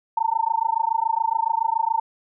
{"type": "tone with amplitude modulation", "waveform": "sine", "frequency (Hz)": 903, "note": "A5", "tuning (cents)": 45, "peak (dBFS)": -15, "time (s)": [0.17, 2], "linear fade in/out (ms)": 5, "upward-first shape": "sine", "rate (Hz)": 27.1, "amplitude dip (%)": 100, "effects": []}